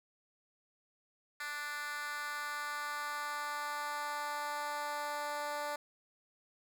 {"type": "tone with high-pass filter sweep", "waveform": "10% pulse", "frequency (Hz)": 293.7, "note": "D4", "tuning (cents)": 0, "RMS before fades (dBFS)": -39, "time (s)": [1.4, 5.76], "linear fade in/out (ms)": 5, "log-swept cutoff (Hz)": [1600, 650], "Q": 1.9, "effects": []}